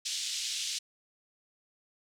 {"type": "band-pass noise", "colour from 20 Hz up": "pink", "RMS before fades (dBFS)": -35, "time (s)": [0.05, 0.79], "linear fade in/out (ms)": 10, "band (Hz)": [3100, 7600], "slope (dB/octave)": 24, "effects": []}